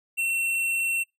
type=tone with hard clipping; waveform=triangle; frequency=2712 Hz; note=E7; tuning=49 cents sharp; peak=-25 dBFS; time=0.17-1.04 s; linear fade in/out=20 ms; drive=15 dB; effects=noise-tail reverb RT60 0.2 s tail -24 dB re dry